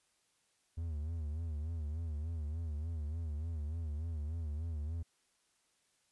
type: tone with vibrato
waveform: triangle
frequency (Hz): 78.6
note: D#2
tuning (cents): +18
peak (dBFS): -34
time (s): 0.77-5.03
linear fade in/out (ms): 10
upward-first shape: sine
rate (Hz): 3.4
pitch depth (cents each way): 120
effects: white hiss -75 dBFS RMS until 6.11 s + resampled to 24000 Hz